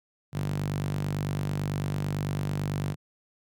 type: tone with high-pass filter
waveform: sawtooth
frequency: 49 Hz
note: G1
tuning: in tune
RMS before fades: -30 dBFS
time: 0.32-2.96 s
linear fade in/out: 50 ms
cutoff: 130 Hz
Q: 4.2
effects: none